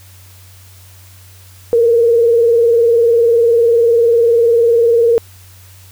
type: tone with vibrato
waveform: sine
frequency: 466.2 Hz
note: A#4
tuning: in tune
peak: -7 dBFS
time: 1.73-5.18 s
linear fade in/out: 0 ms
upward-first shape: sine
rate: 20 Hz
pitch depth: 61 cents each way
effects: added 93 Hz sine -39 dBFS peak until 5.91 s + white hiss -44 dBFS RMS until 5.91 s